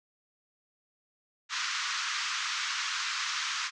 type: band-pass noise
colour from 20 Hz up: pink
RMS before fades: -33 dBFS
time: 1.49-3.71 s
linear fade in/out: 50 ms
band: 1100 to 6700 Hz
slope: 48 dB/octave
effects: none